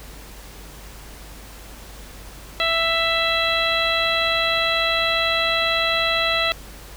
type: harmonic tone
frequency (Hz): 662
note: E5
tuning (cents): +7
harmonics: 1 / 2 / 3 / 4 / 5 / 6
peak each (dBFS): -25 / -25 / -25 / -25 / -25 / -25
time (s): 2.6-6.52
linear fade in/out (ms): 0
effects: added 50 Hz sine -40 dBFS peak until 6.96 s + pink hiss -42 dBFS RMS until 6.96 s